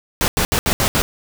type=noise bursts at uneven times; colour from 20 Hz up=pink; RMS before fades=-17 dBFS; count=6; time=0.21-0.28 / 0.37-0.45 / 0.52-0.59 / 0.66-0.73 / 0.8-0.88 / 0.95-1.02 s; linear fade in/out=0 ms; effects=none